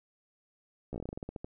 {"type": "slowing click train", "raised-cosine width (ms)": 2, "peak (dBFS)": -25, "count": 14, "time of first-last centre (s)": [0.93, 1.445], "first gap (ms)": 14, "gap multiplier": 1.16, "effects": []}